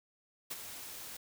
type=noise with ADSR envelope; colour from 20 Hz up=white; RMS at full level=-38 dBFS; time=0.5-1.17 s; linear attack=15 ms; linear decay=28 ms; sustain=-8 dB; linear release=5 ms; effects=none